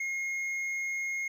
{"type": "tone with hard clipping", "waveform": "triangle", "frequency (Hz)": 2148, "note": "C7", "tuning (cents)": 45, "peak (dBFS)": -32, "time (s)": [0, 1.28], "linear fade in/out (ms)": 5, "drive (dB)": 8, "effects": []}